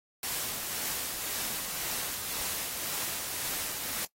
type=noise with tremolo; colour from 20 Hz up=white; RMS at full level=-33 dBFS; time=0.23-4.05 s; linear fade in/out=2 ms; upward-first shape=triangle; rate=1.9 Hz; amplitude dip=35%; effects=noise-tail reverb RT60 0.1 s tail -20 dB re dry + AAC 48 kbps